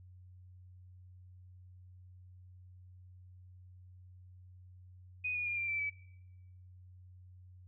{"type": "tone with pitch steps", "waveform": "sine", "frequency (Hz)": [2489, 2449, 2410, 2371, 2333, 2296], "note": ["D#7", "D#7", "D7", "D7", "D7", "D7"], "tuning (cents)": [0, -28, 44, 16, -12, -40], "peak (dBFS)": -33, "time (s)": [5.24, 5.9], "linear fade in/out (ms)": 10, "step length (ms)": 110, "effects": ["noise-tail reverb RT60 1.0 s tail -22 dB re dry", "added 91 Hz sine -53 dBFS peak until 7.67 s"]}